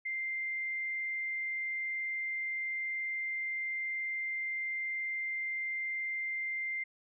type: tone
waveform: sine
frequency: 2093 Hz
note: C7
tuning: in tune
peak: -33 dBFS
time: 0.05-6.84 s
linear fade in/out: 10 ms
effects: none